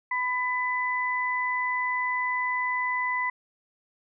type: tone pair together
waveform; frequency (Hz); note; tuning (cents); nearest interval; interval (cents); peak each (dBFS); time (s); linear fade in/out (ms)
sine; 1000 / 2000; B5 / B6; +21 / +21; octave; 1200; -28 / -27; 0.11-3.3; 5
effects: none